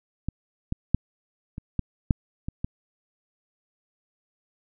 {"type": "clicks", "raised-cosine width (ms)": 5, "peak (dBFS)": [-15, -14, -6, -22, -12, -6, -18, -15], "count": 8, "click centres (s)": [0.286, 0.724, 0.946, 1.581, 1.793, 2.108, 2.485, 2.645], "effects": []}